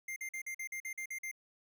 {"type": "tone bursts", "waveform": "square", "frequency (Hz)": 2100, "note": "C7", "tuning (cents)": 6, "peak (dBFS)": -39, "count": 10, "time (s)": [0.08, 1.314], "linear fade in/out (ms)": 5, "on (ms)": 82, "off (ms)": 46, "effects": []}